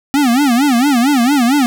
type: tone with vibrato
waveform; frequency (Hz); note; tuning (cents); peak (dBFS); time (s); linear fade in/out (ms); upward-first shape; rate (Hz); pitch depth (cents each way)
square; 261.6; C4; 0; -10; 0.14-1.66; 0; sine; 4.4; 210
effects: none